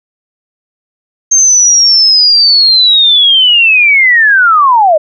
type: linear sweep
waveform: sine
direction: down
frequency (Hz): 6390 to 587.3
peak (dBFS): -3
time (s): 1.31-4.98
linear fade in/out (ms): 10
effects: none